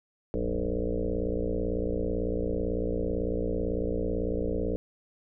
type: tone with frequency modulation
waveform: sine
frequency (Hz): 246.9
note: B3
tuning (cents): 0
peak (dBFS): -26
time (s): 0.34-4.76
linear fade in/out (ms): 0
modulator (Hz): 58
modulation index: 5
effects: none